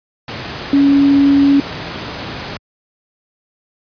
sine tone in noise, 280 Hz, C#4, 18 cents sharp, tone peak -7 dBFS, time 0.73-1.6 s, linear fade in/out 2 ms, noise pink, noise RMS -25 dBFS, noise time 0.28-2.57 s, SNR +15 dB, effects high-pass 80 Hz 12 dB/octave + resampled to 11025 Hz

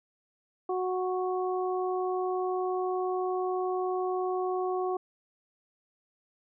harmonic tone, 368.6 Hz, F#4, 7 cents flat, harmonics 1 / 2 / 3, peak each -29 / -33 / -37 dBFS, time 0.69-4.97 s, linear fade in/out 5 ms, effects none

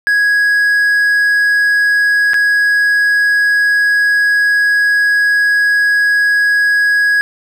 triangle tone with dropouts, 1661.2 Hz, G#6, in tune, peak -7 dBFS, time 0.07-7.21 s, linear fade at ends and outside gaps 0 ms, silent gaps 2.334-2.342 s, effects none

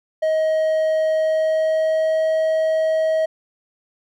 triangle tone with pitch glide, 631 to 636.1 Hz, D#5 to D#5, +24 to +38 cents, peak -14 dBFS, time 0.22-3.26 s, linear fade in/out 10 ms, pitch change +14 cents, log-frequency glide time 1.12-2.28 s, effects none

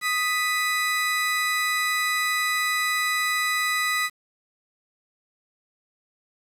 35% pulse tone pair together, 1245.6 / 1979 Hz, D#6 / B6, +2 / +3 cents, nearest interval minor sixth, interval 801 cents, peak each -25 / -22 dBFS, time 0.01-4.1 s, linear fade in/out 50 ms, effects resampled to 32000 Hz + 8-bit

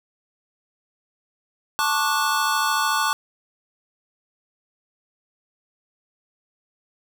square chord, D major seventh, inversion second, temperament just, 881 / 1101.2 / 1174.7 / 1468.3 Hz, A5 / C#6 / D6 / F#6, +2 / -12 / 0 / -14 cents, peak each -26 dBFS, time 1.79-3.13 s, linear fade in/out 0 ms, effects none

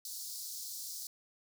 pink high-pass noise, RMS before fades -43 dBFS, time 0.05-1.07 s, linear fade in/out 2 ms, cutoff 4300 Hz, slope 48 dB/octave, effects none

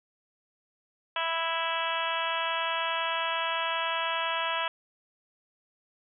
harmonic tone, 329.6 Hz, E4, in tune, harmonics 2 / 3 / 4 / 5 / 6 / 7 / 8 / 9 / 10, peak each -36 / -32 / -35 / -36 / -41 / -41 / -36 / -38 / -37 dBFS, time 1.16-4.68 s, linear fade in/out 2 ms, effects none

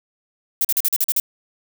violet noise bursts, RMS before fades -18 dBFS, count 8, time 0.61-1.2 s, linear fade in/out 2 ms, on 37 ms, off 42 ms, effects none

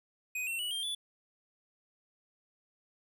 square tone with pitch steps, 2500 / 2711 / 2939 / 3186 / 3455 Hz, D#7 / E7 / F#7 / G7 / A7, +8 / +48 / -12 / +27 / -32 cents, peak -34 dBFS, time 0.35-0.95 s, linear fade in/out 5 ms, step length 120 ms, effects none

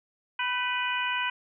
harmonic tone with a mistuned harmonic, 493.9 Hz, B4, in tune, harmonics 2 / 3 / 4 / 5 / 6, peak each -31 / -32 / -36 / -32 / -34 dBFS, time 0.39-1.3 s, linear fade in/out 5 ms, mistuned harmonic 3, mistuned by +41 cents, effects none

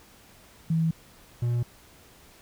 sine / triangle tone pair in turn, 162.6 / 119.93 Hz, E3 / A#2, -23 / +50 cents, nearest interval perfect fourth, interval 527 cents, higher first, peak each -21 dBFS, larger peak neither, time 0.7-0.91 / 1.42-1.63 s, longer neither, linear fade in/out 5 ms, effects pink hiss -54 dBFS RMS until 2.41 s

